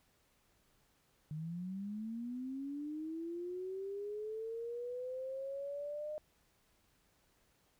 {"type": "linear sweep", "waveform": "sine", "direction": "up", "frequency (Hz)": [150, 612], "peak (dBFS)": -39, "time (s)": [1.31, 6.18], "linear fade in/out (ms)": 0, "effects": ["pink hiss -73 dBFS RMS until 7.79 s"]}